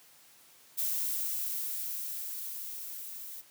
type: noise with level ramp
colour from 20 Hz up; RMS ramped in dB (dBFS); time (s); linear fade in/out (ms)
violet; -31 to -44; 0.77-3.42; 20
effects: white hiss -59 dBFS RMS until 3.5 s + high-pass 100 Hz 12 dB/octave